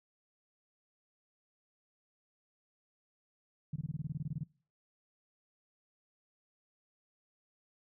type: tone bursts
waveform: sine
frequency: 150 Hz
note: D3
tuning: 37 cents sharp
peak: -33 dBFS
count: 14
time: 3.73-4.436 s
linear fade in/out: 5 ms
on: 30 ms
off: 22 ms
effects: noise-tail reverb RT60 0.4 s tail -22 dB re dry